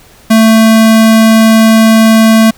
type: tone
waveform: square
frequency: 222.3 Hz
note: A3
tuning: 18 cents sharp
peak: -3 dBFS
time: 0.3-2.51 s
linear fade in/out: 10 ms
effects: pink hiss -40 dBFS RMS until 2.57 s